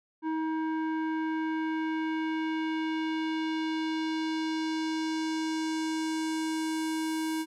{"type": "tone with low-pass filter sweep", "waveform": "square", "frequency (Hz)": 317.7, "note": "D#4", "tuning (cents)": 36, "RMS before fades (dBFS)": -31, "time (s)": [0.22, 7.46], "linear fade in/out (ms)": 50, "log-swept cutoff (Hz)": [1200, 12000], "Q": 1.3, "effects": []}